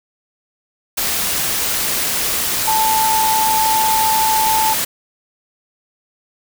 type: tone in noise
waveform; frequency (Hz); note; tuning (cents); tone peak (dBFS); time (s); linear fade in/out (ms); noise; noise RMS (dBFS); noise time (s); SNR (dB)
sine; 880; A5; 0; -14; 2.67-4.74; 10; white; -19; 0.97-4.85; +2
effects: none